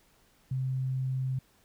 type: tone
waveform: sine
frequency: 130.81 Hz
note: C3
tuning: in tune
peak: -28 dBFS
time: 0.51-1.39 s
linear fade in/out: 5 ms
effects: pink hiss -65 dBFS RMS until 1.64 s